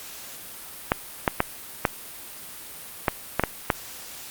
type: clicks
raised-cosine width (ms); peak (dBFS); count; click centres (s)
0.5; -3; 8; 0.919 / 1.278 / 1.404 / 1.852 / 3.082 / 3.396 / 3.437 / 3.702
effects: white hiss -40 dBFS RMS until 4.3 s + Opus 48 kbps